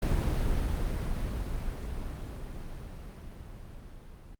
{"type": "noise with level ramp", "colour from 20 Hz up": "brown", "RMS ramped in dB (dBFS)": [-26, -48], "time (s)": [0.02, 4.35], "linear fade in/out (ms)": 5, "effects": ["Opus 32 kbps"]}